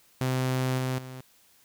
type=tone with level steps; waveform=sawtooth; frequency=129.2 Hz; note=C3; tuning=21 cents flat; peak=-21 / -23 / -35 dBFS; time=0.21-1.21 s; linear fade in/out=2 ms; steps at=0.78 / 0.98 s; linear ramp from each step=5 ms; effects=white hiss -61 dBFS RMS until 1.64 s